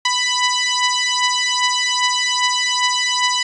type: beating tone pair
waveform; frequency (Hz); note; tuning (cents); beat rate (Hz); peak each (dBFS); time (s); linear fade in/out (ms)
10% pulse; 991 / 993.5; B5 / B5; +6 / +10; 2.5; -10; 0.05-3.43; 5
effects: resampled to 22050 Hz + 7-bit